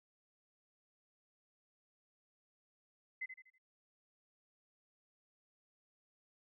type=tone with echo; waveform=sine; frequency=2043 Hz; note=C7; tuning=42 cents flat; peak=-38 dBFS; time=3.21-3.26 s; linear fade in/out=10 ms; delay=81 ms; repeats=4; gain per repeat=-8 dB; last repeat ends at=3.584 s; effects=none